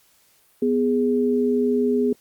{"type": "tone pair together", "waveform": "sine", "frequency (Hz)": [247.9, 414.8], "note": ["B3", "G#4"], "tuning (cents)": [7, -2], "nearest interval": "major sixth", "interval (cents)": 891, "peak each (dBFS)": [-20, -20], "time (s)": [0.62, 2.13], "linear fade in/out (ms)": 5, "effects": ["white hiss -59 dBFS RMS until 2.2 s", "Opus 48 kbps"]}